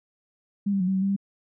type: tone with pitch steps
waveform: sine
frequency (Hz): 201.3 / 196.2 / 181.9 / 191.6 / 189.5 / 196.1 / 197.8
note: G3 / G3 / F#3 / G3 / F#3 / G3 / G3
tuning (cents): +46 / +2 / -29 / -39 / +42 / +1 / +16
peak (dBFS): -21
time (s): 0.66-1.164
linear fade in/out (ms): 10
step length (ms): 72
effects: none